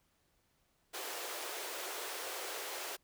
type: high-pass noise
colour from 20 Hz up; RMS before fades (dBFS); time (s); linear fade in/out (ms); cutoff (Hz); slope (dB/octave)
pink; -42; 0.93-2.97; 20; 360; 48
effects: pink hiss -75 dBFS RMS until 3.03 s